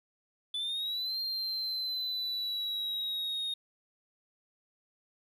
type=linear two-way sweep; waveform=sine; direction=up then down; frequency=3465 to 4200 to 3707 Hz; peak=-29 dBFS; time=0.54-3.54 s; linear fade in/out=5 ms; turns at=1.2 s; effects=tanh soft clip ceiling -31 dBFS + 11-bit